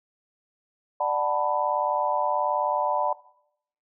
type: chord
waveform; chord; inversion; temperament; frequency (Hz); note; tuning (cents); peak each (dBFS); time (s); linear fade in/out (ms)
sine; B minor seventh; first; just; 592.7 / 740.8 / 889 / 987.8; D5 / F#5 / A5 / B5; +16 / +2 / +18 / 0; -28 / -29 / -28 / -27; 1-3.13; 5
effects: noise-tail reverb RT60 0.7 s tail -18 dB re dry